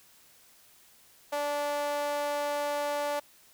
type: tone with high-pass filter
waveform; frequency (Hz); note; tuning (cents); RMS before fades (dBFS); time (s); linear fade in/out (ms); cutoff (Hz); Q
sawtooth; 290.8; D4; -17; -31; 1.32-3.2; 10; 680; 5.8
effects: white hiss -59 dBFS RMS until 3.53 s